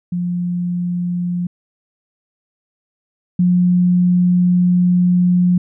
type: tone pair in turn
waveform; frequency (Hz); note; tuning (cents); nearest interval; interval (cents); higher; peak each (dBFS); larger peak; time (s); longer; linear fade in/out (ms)
sine; 176.4 / 178.66; F3 / F3; +18 / +40; unison; 22; second; -17 / -10; second; 0.12-1.47 / 3.39-5.58; second; 5
effects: none